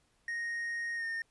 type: tone with pitch glide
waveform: triangle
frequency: 1864.7 to 1828.4 Hz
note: A#6 to A#6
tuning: 0 to -34 cents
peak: -32 dBFS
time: 0.28-1.22 s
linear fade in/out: 2 ms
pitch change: -34 cents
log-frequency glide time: 0.96-1.04 s
effects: pink hiss -72 dBFS RMS until 1.3 s + resampled to 24000 Hz